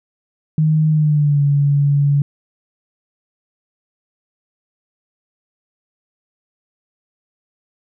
sine tone with pitch glide, 155.56 to 142.65 Hz, D#3 to C#3, 0 to +50 cents, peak -11 dBFS, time 0.58-2.22 s, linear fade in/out 2 ms, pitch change -150 cents, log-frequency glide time 0.9-1.42 s, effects none

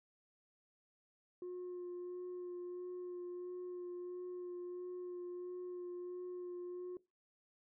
sine tone with vibrato, 357.8 Hz, F4, 42 cents sharp, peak -40 dBFS, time 1.42-6.97 s, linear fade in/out 2 ms, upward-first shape sine, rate 1.5 Hz, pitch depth 15 cents each way, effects noise-tail reverb RT60 0.2 s tail -19 dB re dry + tanh soft clip ceiling -41 dBFS

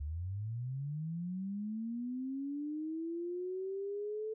sine linear sweep, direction up, 69.3 to 440 Hz, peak -36 dBFS, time 0-4.34 s, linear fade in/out 10 ms, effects none

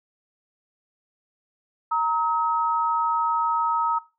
sine tone pair together, 930 / 1276.8 Hz, A#5 / D#6, -4 / +44 cents, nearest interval perfect fourth, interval 548 cents, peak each -23 dBFS, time 1.91-3.99 s, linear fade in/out 10 ms, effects noise-tail reverb RT60 0.3 s tail -20 dB re dry

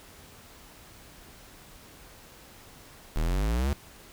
square exponential sweep, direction up, 36.98 to 73.4 Hz, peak -25 dBFS, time 3.16-3.73 s, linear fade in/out 0 ms, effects pink hiss -51 dBFS RMS until 4.12 s

